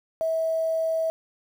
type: tone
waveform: sine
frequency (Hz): 648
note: E5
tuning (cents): -30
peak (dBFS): -22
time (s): 0.21-1.1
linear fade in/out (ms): 0
effects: 8-bit